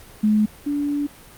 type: tone pair in turn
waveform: sine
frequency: 212.8 / 288.9 Hz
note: G#3 / D4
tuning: +42 / -28 cents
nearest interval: perfect fourth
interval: 530 cents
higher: second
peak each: -14 / -20 dBFS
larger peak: first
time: 0.23-0.46 / 0.66-1.07 s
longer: second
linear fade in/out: 10 ms
effects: pink hiss -45 dBFS RMS until 1.37 s + Opus 48 kbps